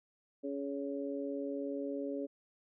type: harmonic tone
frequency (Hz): 140.1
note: C#3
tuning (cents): +19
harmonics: 2 / 3 / 4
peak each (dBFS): -38 / -41 / -41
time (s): 0.43-2.27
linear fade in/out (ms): 20
effects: none